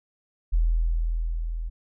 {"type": "tone with level ramp", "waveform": "sine", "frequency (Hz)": 41.2, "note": "E1", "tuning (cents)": 0, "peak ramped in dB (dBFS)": [-17, -28], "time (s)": [0.52, 1.7], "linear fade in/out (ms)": 20, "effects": []}